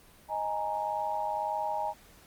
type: chord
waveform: sine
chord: D# suspended fourth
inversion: none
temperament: equal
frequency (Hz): 622.3 / 830.6 / 932.3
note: D#5 / G#5 / A#5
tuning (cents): 0 / 0 / 0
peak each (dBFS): -36 / -32 / -34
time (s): 0.28-1.94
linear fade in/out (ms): 50
effects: pink hiss -57 dBFS RMS until 2.26 s + Opus 32 kbps